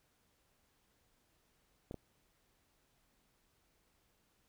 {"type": "clicks", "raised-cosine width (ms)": 2, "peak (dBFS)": -30, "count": 2, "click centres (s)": [1.911, 1.943], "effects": ["pink hiss -75 dBFS RMS until 4.48 s"]}